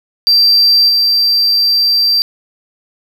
triangle tone with level steps, 4699 Hz, D8, in tune, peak -4 / -7 dBFS, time 0.27-2.22 s, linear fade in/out 0 ms, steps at 0.88 s, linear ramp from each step 20 ms, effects tanh soft clip ceiling 0 dBFS + 7-bit

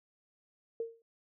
sine tone with exponential decay, 458.4 Hz, A#4, 29 cents flat, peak -30 dBFS, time 0.8-1.02 s, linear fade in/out 2 ms, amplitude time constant 47 ms, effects none

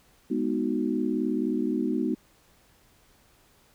sine chord, G# minor seventh, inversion none, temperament equal, 207.7 / 246.9 / 311.1 / 370 Hz, G#3 / B3 / D#4 / F#4, 0 / 0 / 0 / 0 cents, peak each -31 / -28 / -29 / -32 dBFS, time 0.3-2.15 s, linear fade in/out 10 ms, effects pink hiss -61 dBFS RMS until 3.74 s

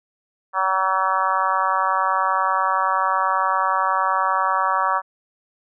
harmonic tone, 189.5 Hz, F#3, 42 cents sharp, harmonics 3 / 4 / 5 / 6 / 7 / 8 / 9, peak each -30 / -26 / -23 / -21 / -25 / -31 / -31 dBFS, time 0.53-5.02 s, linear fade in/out 50 ms, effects none

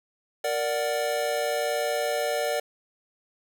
square chord, Bb augmented, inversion none, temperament equal, 466.2 / 587.3 / 740 Hz, Bb4 / D5 / F#5, 0 / 0 / 0 cents, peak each -31 / -28 / -32 dBFS, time 0.44-2.6 s, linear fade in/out 5 ms, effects none

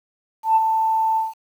sine tone with ADSR envelope, 887 Hz, A5, 14 cents sharp, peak -10 dBFS, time 0.43-1.34 s, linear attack 130 ms, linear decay 30 ms, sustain -6 dB, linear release 170 ms, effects tanh soft clip ceiling -6 dBFS + 8-bit

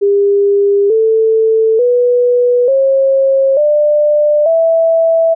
sine tone with pitch steps, 402.2 / 443.7 / 489.5 / 540 / 595.7 / 657.2 Hz, G4 / A4 / B4 / C#5 / D5 / E5, +44 / +14 / -15 / -45 / +24 / -5 cents, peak -7 dBFS, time 0.01-5.35 s, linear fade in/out 20 ms, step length 890 ms, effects none

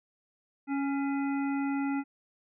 harmonic tone with a mistuned harmonic, 277.2 Hz, C#4, in tune, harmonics 1 / 3 / 5 / 7 / 9, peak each -28 / -38 / -42 / -45 / -47 dBFS, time 0.67-2.04 s, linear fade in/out 50 ms, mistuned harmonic 7, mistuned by +64 cents, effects none

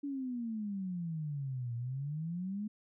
sine exponential two-way sweep, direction down then up, 288.9 to 116.54 to 216.1 Hz, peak -35 dBFS, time 0.03-2.68 s, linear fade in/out 10 ms, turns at 1.75 s, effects none

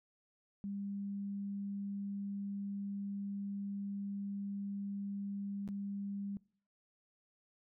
sine tone with dropouts, 200 Hz, G3, 35 cents sharp, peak -38 dBFS, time 0.64-6.37 s, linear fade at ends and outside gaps 0 ms, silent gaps 5.677-5.688 s, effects noise-tail reverb RT60 0.5 s tail -23 dB re dry

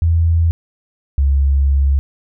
sine tone pair in turn, 83 / 69.08 Hz, E2 / C#2, +12 / -5 cents, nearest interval minor third, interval 317 cents, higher first, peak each -10 dBFS, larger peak neither, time 0.02-0.51 / 1.18-1.99 s, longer second, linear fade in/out 0 ms, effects none

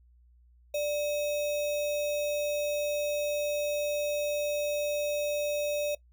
sine tone with sample-and-hold, 589 Hz, D5, 5 cents sharp, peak -27 dBFS, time 0.74-5.95 s, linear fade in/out 5 ms, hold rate 3150 Hz, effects noise-tail reverb RT60 0.1 s tail -20 dB re dry + added 60 Hz sine -57 dBFS peak until 6.12 s

